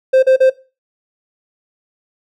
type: tone bursts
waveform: triangle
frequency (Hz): 523.3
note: C5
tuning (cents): 0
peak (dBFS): -5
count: 3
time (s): 0.13-0.5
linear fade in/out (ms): 10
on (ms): 98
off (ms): 38
effects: noise-tail reverb RT60 0.3 s tail -18 dB re dry